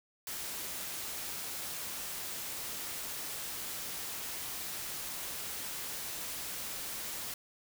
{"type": "noise", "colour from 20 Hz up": "white", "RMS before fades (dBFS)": -40, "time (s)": [0.27, 7.34], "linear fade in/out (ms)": 2, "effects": []}